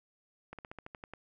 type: slowing click train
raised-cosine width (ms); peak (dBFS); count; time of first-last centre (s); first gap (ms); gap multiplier
0.5; -29; 9; 0.53-1.136; 57; 1.08
effects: none